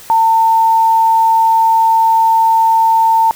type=tone; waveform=sine; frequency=900 Hz; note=A5; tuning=39 cents sharp; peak=-7 dBFS; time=0.1-3.31 s; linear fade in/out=0 ms; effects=white hiss -36 dBFS RMS until 3.35 s